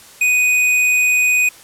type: tone with tanh clipping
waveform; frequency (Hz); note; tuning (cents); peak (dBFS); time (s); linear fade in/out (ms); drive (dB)
sine; 2489; D#7; 0; -13; 0.21-1.49; 5; 16
effects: white hiss -42 dBFS RMS until 1.63 s + low-pass 12000 Hz 12 dB/octave